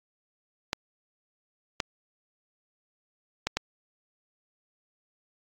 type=clicks; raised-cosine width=0.2 ms; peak=-9 dBFS; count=4; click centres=0.731 / 1.802 / 3.47 / 3.57 s; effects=AAC 64 kbps